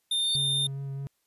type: tone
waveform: square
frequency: 3619 Hz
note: A7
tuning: 48 cents sharp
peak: -25 dBFS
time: 0.11-0.67 s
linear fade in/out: 5 ms
type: tone with exponential growth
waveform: sine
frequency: 4435 Hz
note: C#8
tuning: in tune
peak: -29 dBFS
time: 0.14-0.36 s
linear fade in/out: 5 ms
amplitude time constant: 46 ms
type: tone with vibrato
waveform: triangle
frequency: 137.6 Hz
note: C#3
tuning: 12 cents flat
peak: -30 dBFS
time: 0.35-1.07 s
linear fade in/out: 0 ms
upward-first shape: sine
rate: 4.8 Hz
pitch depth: 13 cents each way
effects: white hiss -74 dBFS RMS until 1.26 s + resampled to 32000 Hz